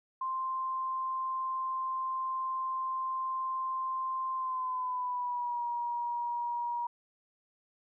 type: tone with pitch glide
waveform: sine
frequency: 1046.5 to 954.1 Hz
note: C6 to A#5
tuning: 0 to +40 cents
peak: -31 dBFS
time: 0.21-6.87 s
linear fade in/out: 5 ms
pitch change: -160 cents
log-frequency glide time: 4.35-5.64 s
effects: none